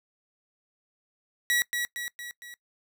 sawtooth tone with echo, 1929 Hz, B6, 41 cents flat, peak -19 dBFS, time 1.5-1.62 s, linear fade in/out 0 ms, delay 230 ms, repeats 4, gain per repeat -5 dB, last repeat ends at 2.54 s, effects noise-tail reverb RT60 0.1 s tail -21 dB re dry

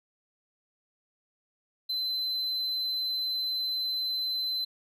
triangle tone, 4056 Hz, B7, 45 cents sharp, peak -27 dBFS, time 1.89-4.65 s, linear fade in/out 10 ms, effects none

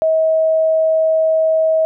sine tone, 639 Hz, D#5, 46 cents sharp, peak -11 dBFS, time 0.02-1.85 s, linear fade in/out 0 ms, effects none

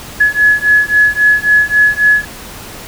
sine beating tone pair, 1695 / 1698.7 Hz, G#6 / G#6, +35 / +39 cents, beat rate 3.7 Hz, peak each -10 dBFS, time 0.2-2.25 s, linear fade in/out 10 ms, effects pink hiss -30 dBFS RMS until 2.87 s

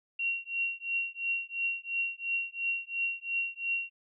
sine tone with tremolo, 2745 Hz, F7, 31 cents flat, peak -26 dBFS, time 0.19-3.9 s, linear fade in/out 5 ms, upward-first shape triangle, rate 2.9 Hz, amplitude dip 100%, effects none

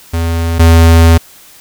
square tone pair in turn, 83.2 / 82.73 Hz, E2 / E2, +17 / +7 cents, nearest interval unison, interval 10 cents, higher first, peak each -12 / -3 dBFS, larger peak second, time 0.13-0.59 / 0.59-1.18 s, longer second, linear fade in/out 10 ms, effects white hiss -39 dBFS RMS until 1.6 s

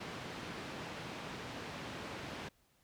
pink band-pass noise, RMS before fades -45 dBFS, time 0-2.49 s, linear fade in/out 10 ms, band 120 to 3800 Hz, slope 12 dB/octave, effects pink hiss -72 dBFS RMS until 2.83 s

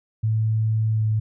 sine tone with pitch glide, 110 to 108.67 Hz, A2 to A2, 0 to -21 cents, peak -18 dBFS, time 0.23-1.2 s, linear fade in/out 10 ms, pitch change -21 cents, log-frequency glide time 0.91-1.06 s, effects none

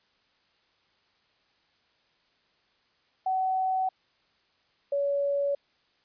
sine tone pair in turn, 754 / 564.9 Hz, F#5 / C#5, +32 / +33 cents, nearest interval perfect fourth, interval 499 cents, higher first, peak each -24 / -24 dBFS, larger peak neither, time 3.26-3.89 / 4.92-5.55 s, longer neither, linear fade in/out 5 ms, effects white hiss -68 dBFS RMS until 6.04 s + resampled to 11025 Hz

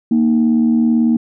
sine tone pair together, 232.9 / 311.1 Hz, A#3 / D#4, -1 / 0 cents, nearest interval perfect fourth, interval 501 cents, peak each -10 / -17 dBFS, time 0.11-1.17 s, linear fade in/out 5 ms, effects tanh soft clip ceiling -5 dBFS

